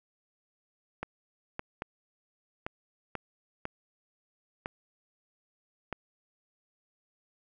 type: clicks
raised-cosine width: 0.5 ms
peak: -19 dBFS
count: 8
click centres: 1.03 / 1.594 / 1.821 / 2.665 / 3.153 / 3.654 / 4.659 / 5.927 s
effects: none